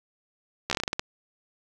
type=slowing click train; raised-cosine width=0.2 ms; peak=-9 dBFS; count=10; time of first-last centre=0.7-0.995 s; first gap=13 ms; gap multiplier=1.22; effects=8-bit